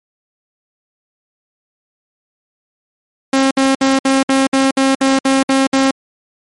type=tone bursts; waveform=sawtooth; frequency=268.6 Hz; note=C4; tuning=46 cents sharp; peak=-6 dBFS; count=11; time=3.33-5.91 s; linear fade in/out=5 ms; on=180 ms; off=60 ms; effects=MP3 48 kbps